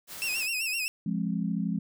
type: noise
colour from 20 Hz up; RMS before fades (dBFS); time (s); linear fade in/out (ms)
white; -41; 0.07-0.48; 50
type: tone with vibrato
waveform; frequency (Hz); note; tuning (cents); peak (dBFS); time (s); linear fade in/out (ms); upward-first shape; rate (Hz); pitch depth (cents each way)
sawtooth; 2620; E7; -11; -25; 0.22-0.88; 0; sine; 7.8; 95
type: chord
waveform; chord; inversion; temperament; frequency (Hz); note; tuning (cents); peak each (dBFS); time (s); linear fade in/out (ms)
sine; F minor; none; equal with one note detuned; 174.61 / 207.7 / 264.8; F3 / Ab3 / C4; 0 / 0 / +21; -30 / -30 / -35; 1.06-1.79; 5
effects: none